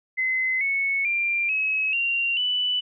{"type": "tone with pitch steps", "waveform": "sine", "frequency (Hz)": [2047, 2207, 2379, 2564, 2764, 2980], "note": ["C7", "C#7", "D7", "E7", "F7", "F#7"], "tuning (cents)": [-38, -8, 22, -49, -19, 12], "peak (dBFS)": -21, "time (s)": [0.17, 2.81], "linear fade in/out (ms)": 20, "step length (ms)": 440, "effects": []}